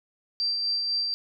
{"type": "tone with tremolo", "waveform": "sine", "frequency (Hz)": 4699, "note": "D8", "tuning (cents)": 0, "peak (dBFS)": -23, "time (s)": [0.4, 1.14], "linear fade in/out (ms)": 0, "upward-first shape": "sine", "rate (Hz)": 4, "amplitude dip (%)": 30, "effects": []}